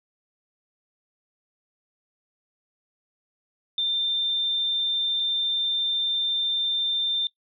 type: tone pair in turn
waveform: sine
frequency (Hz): 3586 / 3586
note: A7 / A7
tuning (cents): +32 / +32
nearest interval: unison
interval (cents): 0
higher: neither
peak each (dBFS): -22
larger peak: neither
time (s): 3.78-5.2 / 5.2-7.27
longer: second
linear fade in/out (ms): 2
effects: noise-tail reverb RT60 0.1 s tail -19 dB re dry